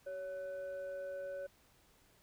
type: tone with frequency modulation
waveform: sine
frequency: 560 Hz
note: C#5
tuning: 18 cents sharp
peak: -40 dBFS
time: 0.06-1.47 s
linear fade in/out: 10 ms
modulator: 944 Hz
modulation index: 0.38
effects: pink hiss -68 dBFS RMS until 2.22 s